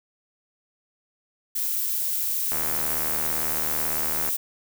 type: noise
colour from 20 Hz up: violet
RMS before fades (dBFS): -26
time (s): 1.55-4.37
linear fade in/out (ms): 10
type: click train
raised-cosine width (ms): 0.5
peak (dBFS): -17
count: 139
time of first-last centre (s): 2.52-4.289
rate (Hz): 78
effects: none